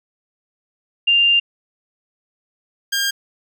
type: tone pair in turn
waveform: sine / 15% pulse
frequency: 2794 / 1607.5 Hz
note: F7 / G6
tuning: 0 / +43 cents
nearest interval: minor seventh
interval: 957 cents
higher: first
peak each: -11 dBFS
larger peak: neither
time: 1.07-1.4 / 2.92-3.11 s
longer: first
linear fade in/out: 10 ms
effects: none